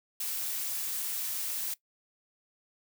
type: noise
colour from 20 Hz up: blue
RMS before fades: -34 dBFS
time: 0.2-1.74 s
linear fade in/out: 5 ms
effects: noise-tail reverb RT60 0.1 s tail -19 dB re dry